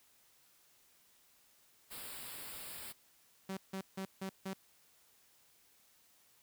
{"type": "band-stop noise", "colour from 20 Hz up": "white", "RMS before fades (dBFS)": -47, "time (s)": [1.9, 2.93], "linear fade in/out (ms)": 20, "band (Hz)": [5200, 7400], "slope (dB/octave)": 96}
{"type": "tone bursts", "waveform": "sawtooth", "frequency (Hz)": 191.5, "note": "G3", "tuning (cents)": -40, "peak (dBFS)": -35, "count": 5, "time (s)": [3.49, 4.535], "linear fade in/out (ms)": 5, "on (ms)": 81, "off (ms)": 160}
{"effects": ["white hiss -68 dBFS RMS until 6.42 s"]}